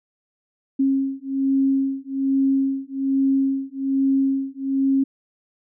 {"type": "beating tone pair", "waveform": "sine", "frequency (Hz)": [270, 271.2], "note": ["C#4", "C#4"], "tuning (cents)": [-45, -38], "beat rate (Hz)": 1.2, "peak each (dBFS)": -21, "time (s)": [0.79, 5.04], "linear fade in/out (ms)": 10, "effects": []}